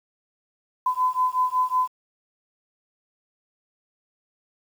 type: beating tone pair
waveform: sine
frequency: 1010 / 1015.4 Hz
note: B5 / B5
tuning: +39 / +48 cents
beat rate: 5.4 Hz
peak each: -23 dBFS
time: 0.86-1.88 s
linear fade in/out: 5 ms
effects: 8-bit